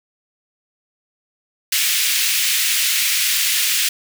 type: high-pass noise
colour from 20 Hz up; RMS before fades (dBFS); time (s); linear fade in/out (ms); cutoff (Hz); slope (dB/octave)
pink; -18; 1.72-3.89; 5; 2100; 24
effects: none